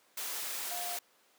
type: tone in noise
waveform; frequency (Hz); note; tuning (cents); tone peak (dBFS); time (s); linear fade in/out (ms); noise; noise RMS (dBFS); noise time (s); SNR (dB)
sine; 706; F5; +19; -40; 0.71-0.97; 5; white; -38; 0.17-0.99; -5
effects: pink hiss -66 dBFS RMS until 1.38 s + high-pass 400 Hz 12 dB/octave